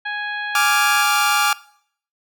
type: harmonic tone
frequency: 830.6 Hz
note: G#5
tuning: in tune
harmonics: 1 / 2 / 3 / 4 / 5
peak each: -30 / -24 / -34 / -35 / -41 dBFS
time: 0.05-1.03 s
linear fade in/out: 10 ms
type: chord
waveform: sawtooth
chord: D diminished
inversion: second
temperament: equal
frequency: 830.6 / 1174.7 / 1396.9 Hz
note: Ab5 / D6 / F6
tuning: 0 / 0 / 0 cents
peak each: -16 dBFS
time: 0.55-1.53 s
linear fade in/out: 2 ms
effects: noise-tail reverb RT60 0.6 s tail -20 dB re dry